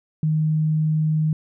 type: tone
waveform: sine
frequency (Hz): 155.56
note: D#3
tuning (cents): 0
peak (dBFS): -17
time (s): 0.23-1.33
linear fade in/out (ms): 2
effects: none